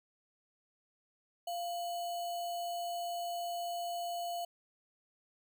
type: tone with sample-and-hold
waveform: sine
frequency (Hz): 694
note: F5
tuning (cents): -11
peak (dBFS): -35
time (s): 1.47-4.45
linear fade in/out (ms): 5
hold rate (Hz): 3675
effects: none